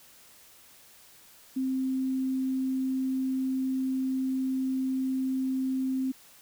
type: tone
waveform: sine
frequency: 262.2 Hz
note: C4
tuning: 4 cents sharp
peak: -26 dBFS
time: 1.56-6.12 s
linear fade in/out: 10 ms
effects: white hiss -55 dBFS RMS until 6.41 s